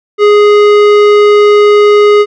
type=tone with tanh clipping; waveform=sine; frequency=415.3 Hz; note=G#4; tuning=in tune; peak=-4 dBFS; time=0.18-2.26 s; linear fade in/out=50 ms; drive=16 dB; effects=none